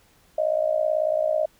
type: tone with amplitude modulation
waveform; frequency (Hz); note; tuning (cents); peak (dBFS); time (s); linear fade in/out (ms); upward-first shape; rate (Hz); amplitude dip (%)
sine; 622.3; D#5; 0; -16; 0.38-1.46; 5; sine; 58.2; 85
effects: pink hiss -59 dBFS RMS until 1.59 s